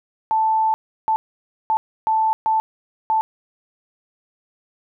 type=tone bursts at uneven times; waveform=sine; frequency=880 Hz; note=A5; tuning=in tune; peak=-15 dBFS; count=6; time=0.31-0.74 / 1.08-1.16 / 1.7-1.77 / 2.07-2.33 / 2.46-2.6 / 3.1-3.21 s; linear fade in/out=0 ms; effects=none